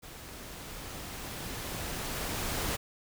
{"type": "noise with level ramp", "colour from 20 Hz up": "pink", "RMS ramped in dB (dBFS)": [-47, -32], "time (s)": [0.02, 2.77], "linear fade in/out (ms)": 20, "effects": []}